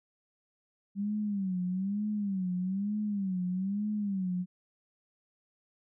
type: tone with vibrato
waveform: sine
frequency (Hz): 195.3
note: G3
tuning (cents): -6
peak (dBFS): -29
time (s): 0.95-4.46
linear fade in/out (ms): 50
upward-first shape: sine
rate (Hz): 1.1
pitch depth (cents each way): 140
effects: none